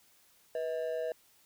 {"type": "ring-modulated tone", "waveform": "triangle", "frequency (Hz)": 564, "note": "C#5", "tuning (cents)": 30, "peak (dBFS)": -27, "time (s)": [0.55, 1.12], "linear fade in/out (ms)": 2, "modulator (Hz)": 74.4, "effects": ["white hiss -65 dBFS RMS until 1.45 s"]}